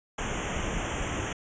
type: band-stop noise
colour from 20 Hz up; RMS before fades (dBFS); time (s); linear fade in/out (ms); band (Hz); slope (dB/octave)
pink; -31; 0.18-1.33; 5; 3300 to 6000; 96
effects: resampled to 16000 Hz